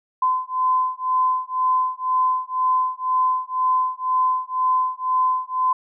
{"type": "beating tone pair", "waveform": "sine", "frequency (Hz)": [1022, 1024], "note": ["C6", "C6"], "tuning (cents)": [-41, -38], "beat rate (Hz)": 2, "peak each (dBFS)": -21, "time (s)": [0.22, 5.73], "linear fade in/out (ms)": 5, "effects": []}